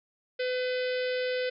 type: harmonic tone with a mistuned harmonic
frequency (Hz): 504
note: B4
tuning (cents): +35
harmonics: 1 / 3 / 4 / 5 / 6 / 7 / 8 / 9 / 10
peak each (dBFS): -28 / -38 / -40 / -42 / -44 / -45 / -46 / -47 / -48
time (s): 0.39-1.5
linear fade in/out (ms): 10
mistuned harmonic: 6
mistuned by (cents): +18
effects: none